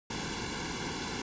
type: noise with comb filter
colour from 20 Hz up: pink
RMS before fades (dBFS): -36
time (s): 0.1-1.22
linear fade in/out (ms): 5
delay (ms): 1.6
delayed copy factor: -0.9
effects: resampled to 16000 Hz